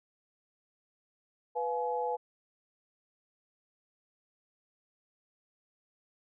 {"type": "chord", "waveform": "sine", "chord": "F diminished", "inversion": "second", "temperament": "equal with one note detuned", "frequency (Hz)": [493.9, 698.5, 847.1], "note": ["Cb5", "F5", "Ab5"], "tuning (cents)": [0, 0, 34], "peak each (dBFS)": [-33, -39, -33], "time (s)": [1.55, 2.17], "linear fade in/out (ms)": 20, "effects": []}